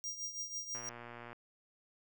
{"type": "tone with tremolo", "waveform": "square", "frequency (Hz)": 5700, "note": "F8", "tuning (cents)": 34, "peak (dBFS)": -37, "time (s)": [0.04, 0.89], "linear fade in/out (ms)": 0, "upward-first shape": "triangle", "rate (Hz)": 6.1, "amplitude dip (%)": 75}
{"type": "click train", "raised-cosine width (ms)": 0.5, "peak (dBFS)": -33, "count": 70, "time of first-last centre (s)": [0.75, 1.33], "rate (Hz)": 119}
{"effects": []}